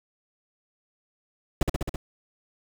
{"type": "noise with echo", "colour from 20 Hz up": "brown", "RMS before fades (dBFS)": -21, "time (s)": [1.61, 1.63], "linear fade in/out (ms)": 2, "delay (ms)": 66, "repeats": 5, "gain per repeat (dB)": -2, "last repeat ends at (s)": 1.96, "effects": []}